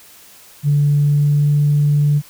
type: tone with pitch glide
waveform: sine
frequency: 145.2 to 146.38 Hz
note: D3 to D3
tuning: -19 to -5 cents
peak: -10 dBFS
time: 0.63-2.22 s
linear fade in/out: 50 ms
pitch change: +14 cents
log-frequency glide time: 0.95-1.55 s
effects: tanh soft clip ceiling -6 dBFS + white hiss -44 dBFS RMS until 2.29 s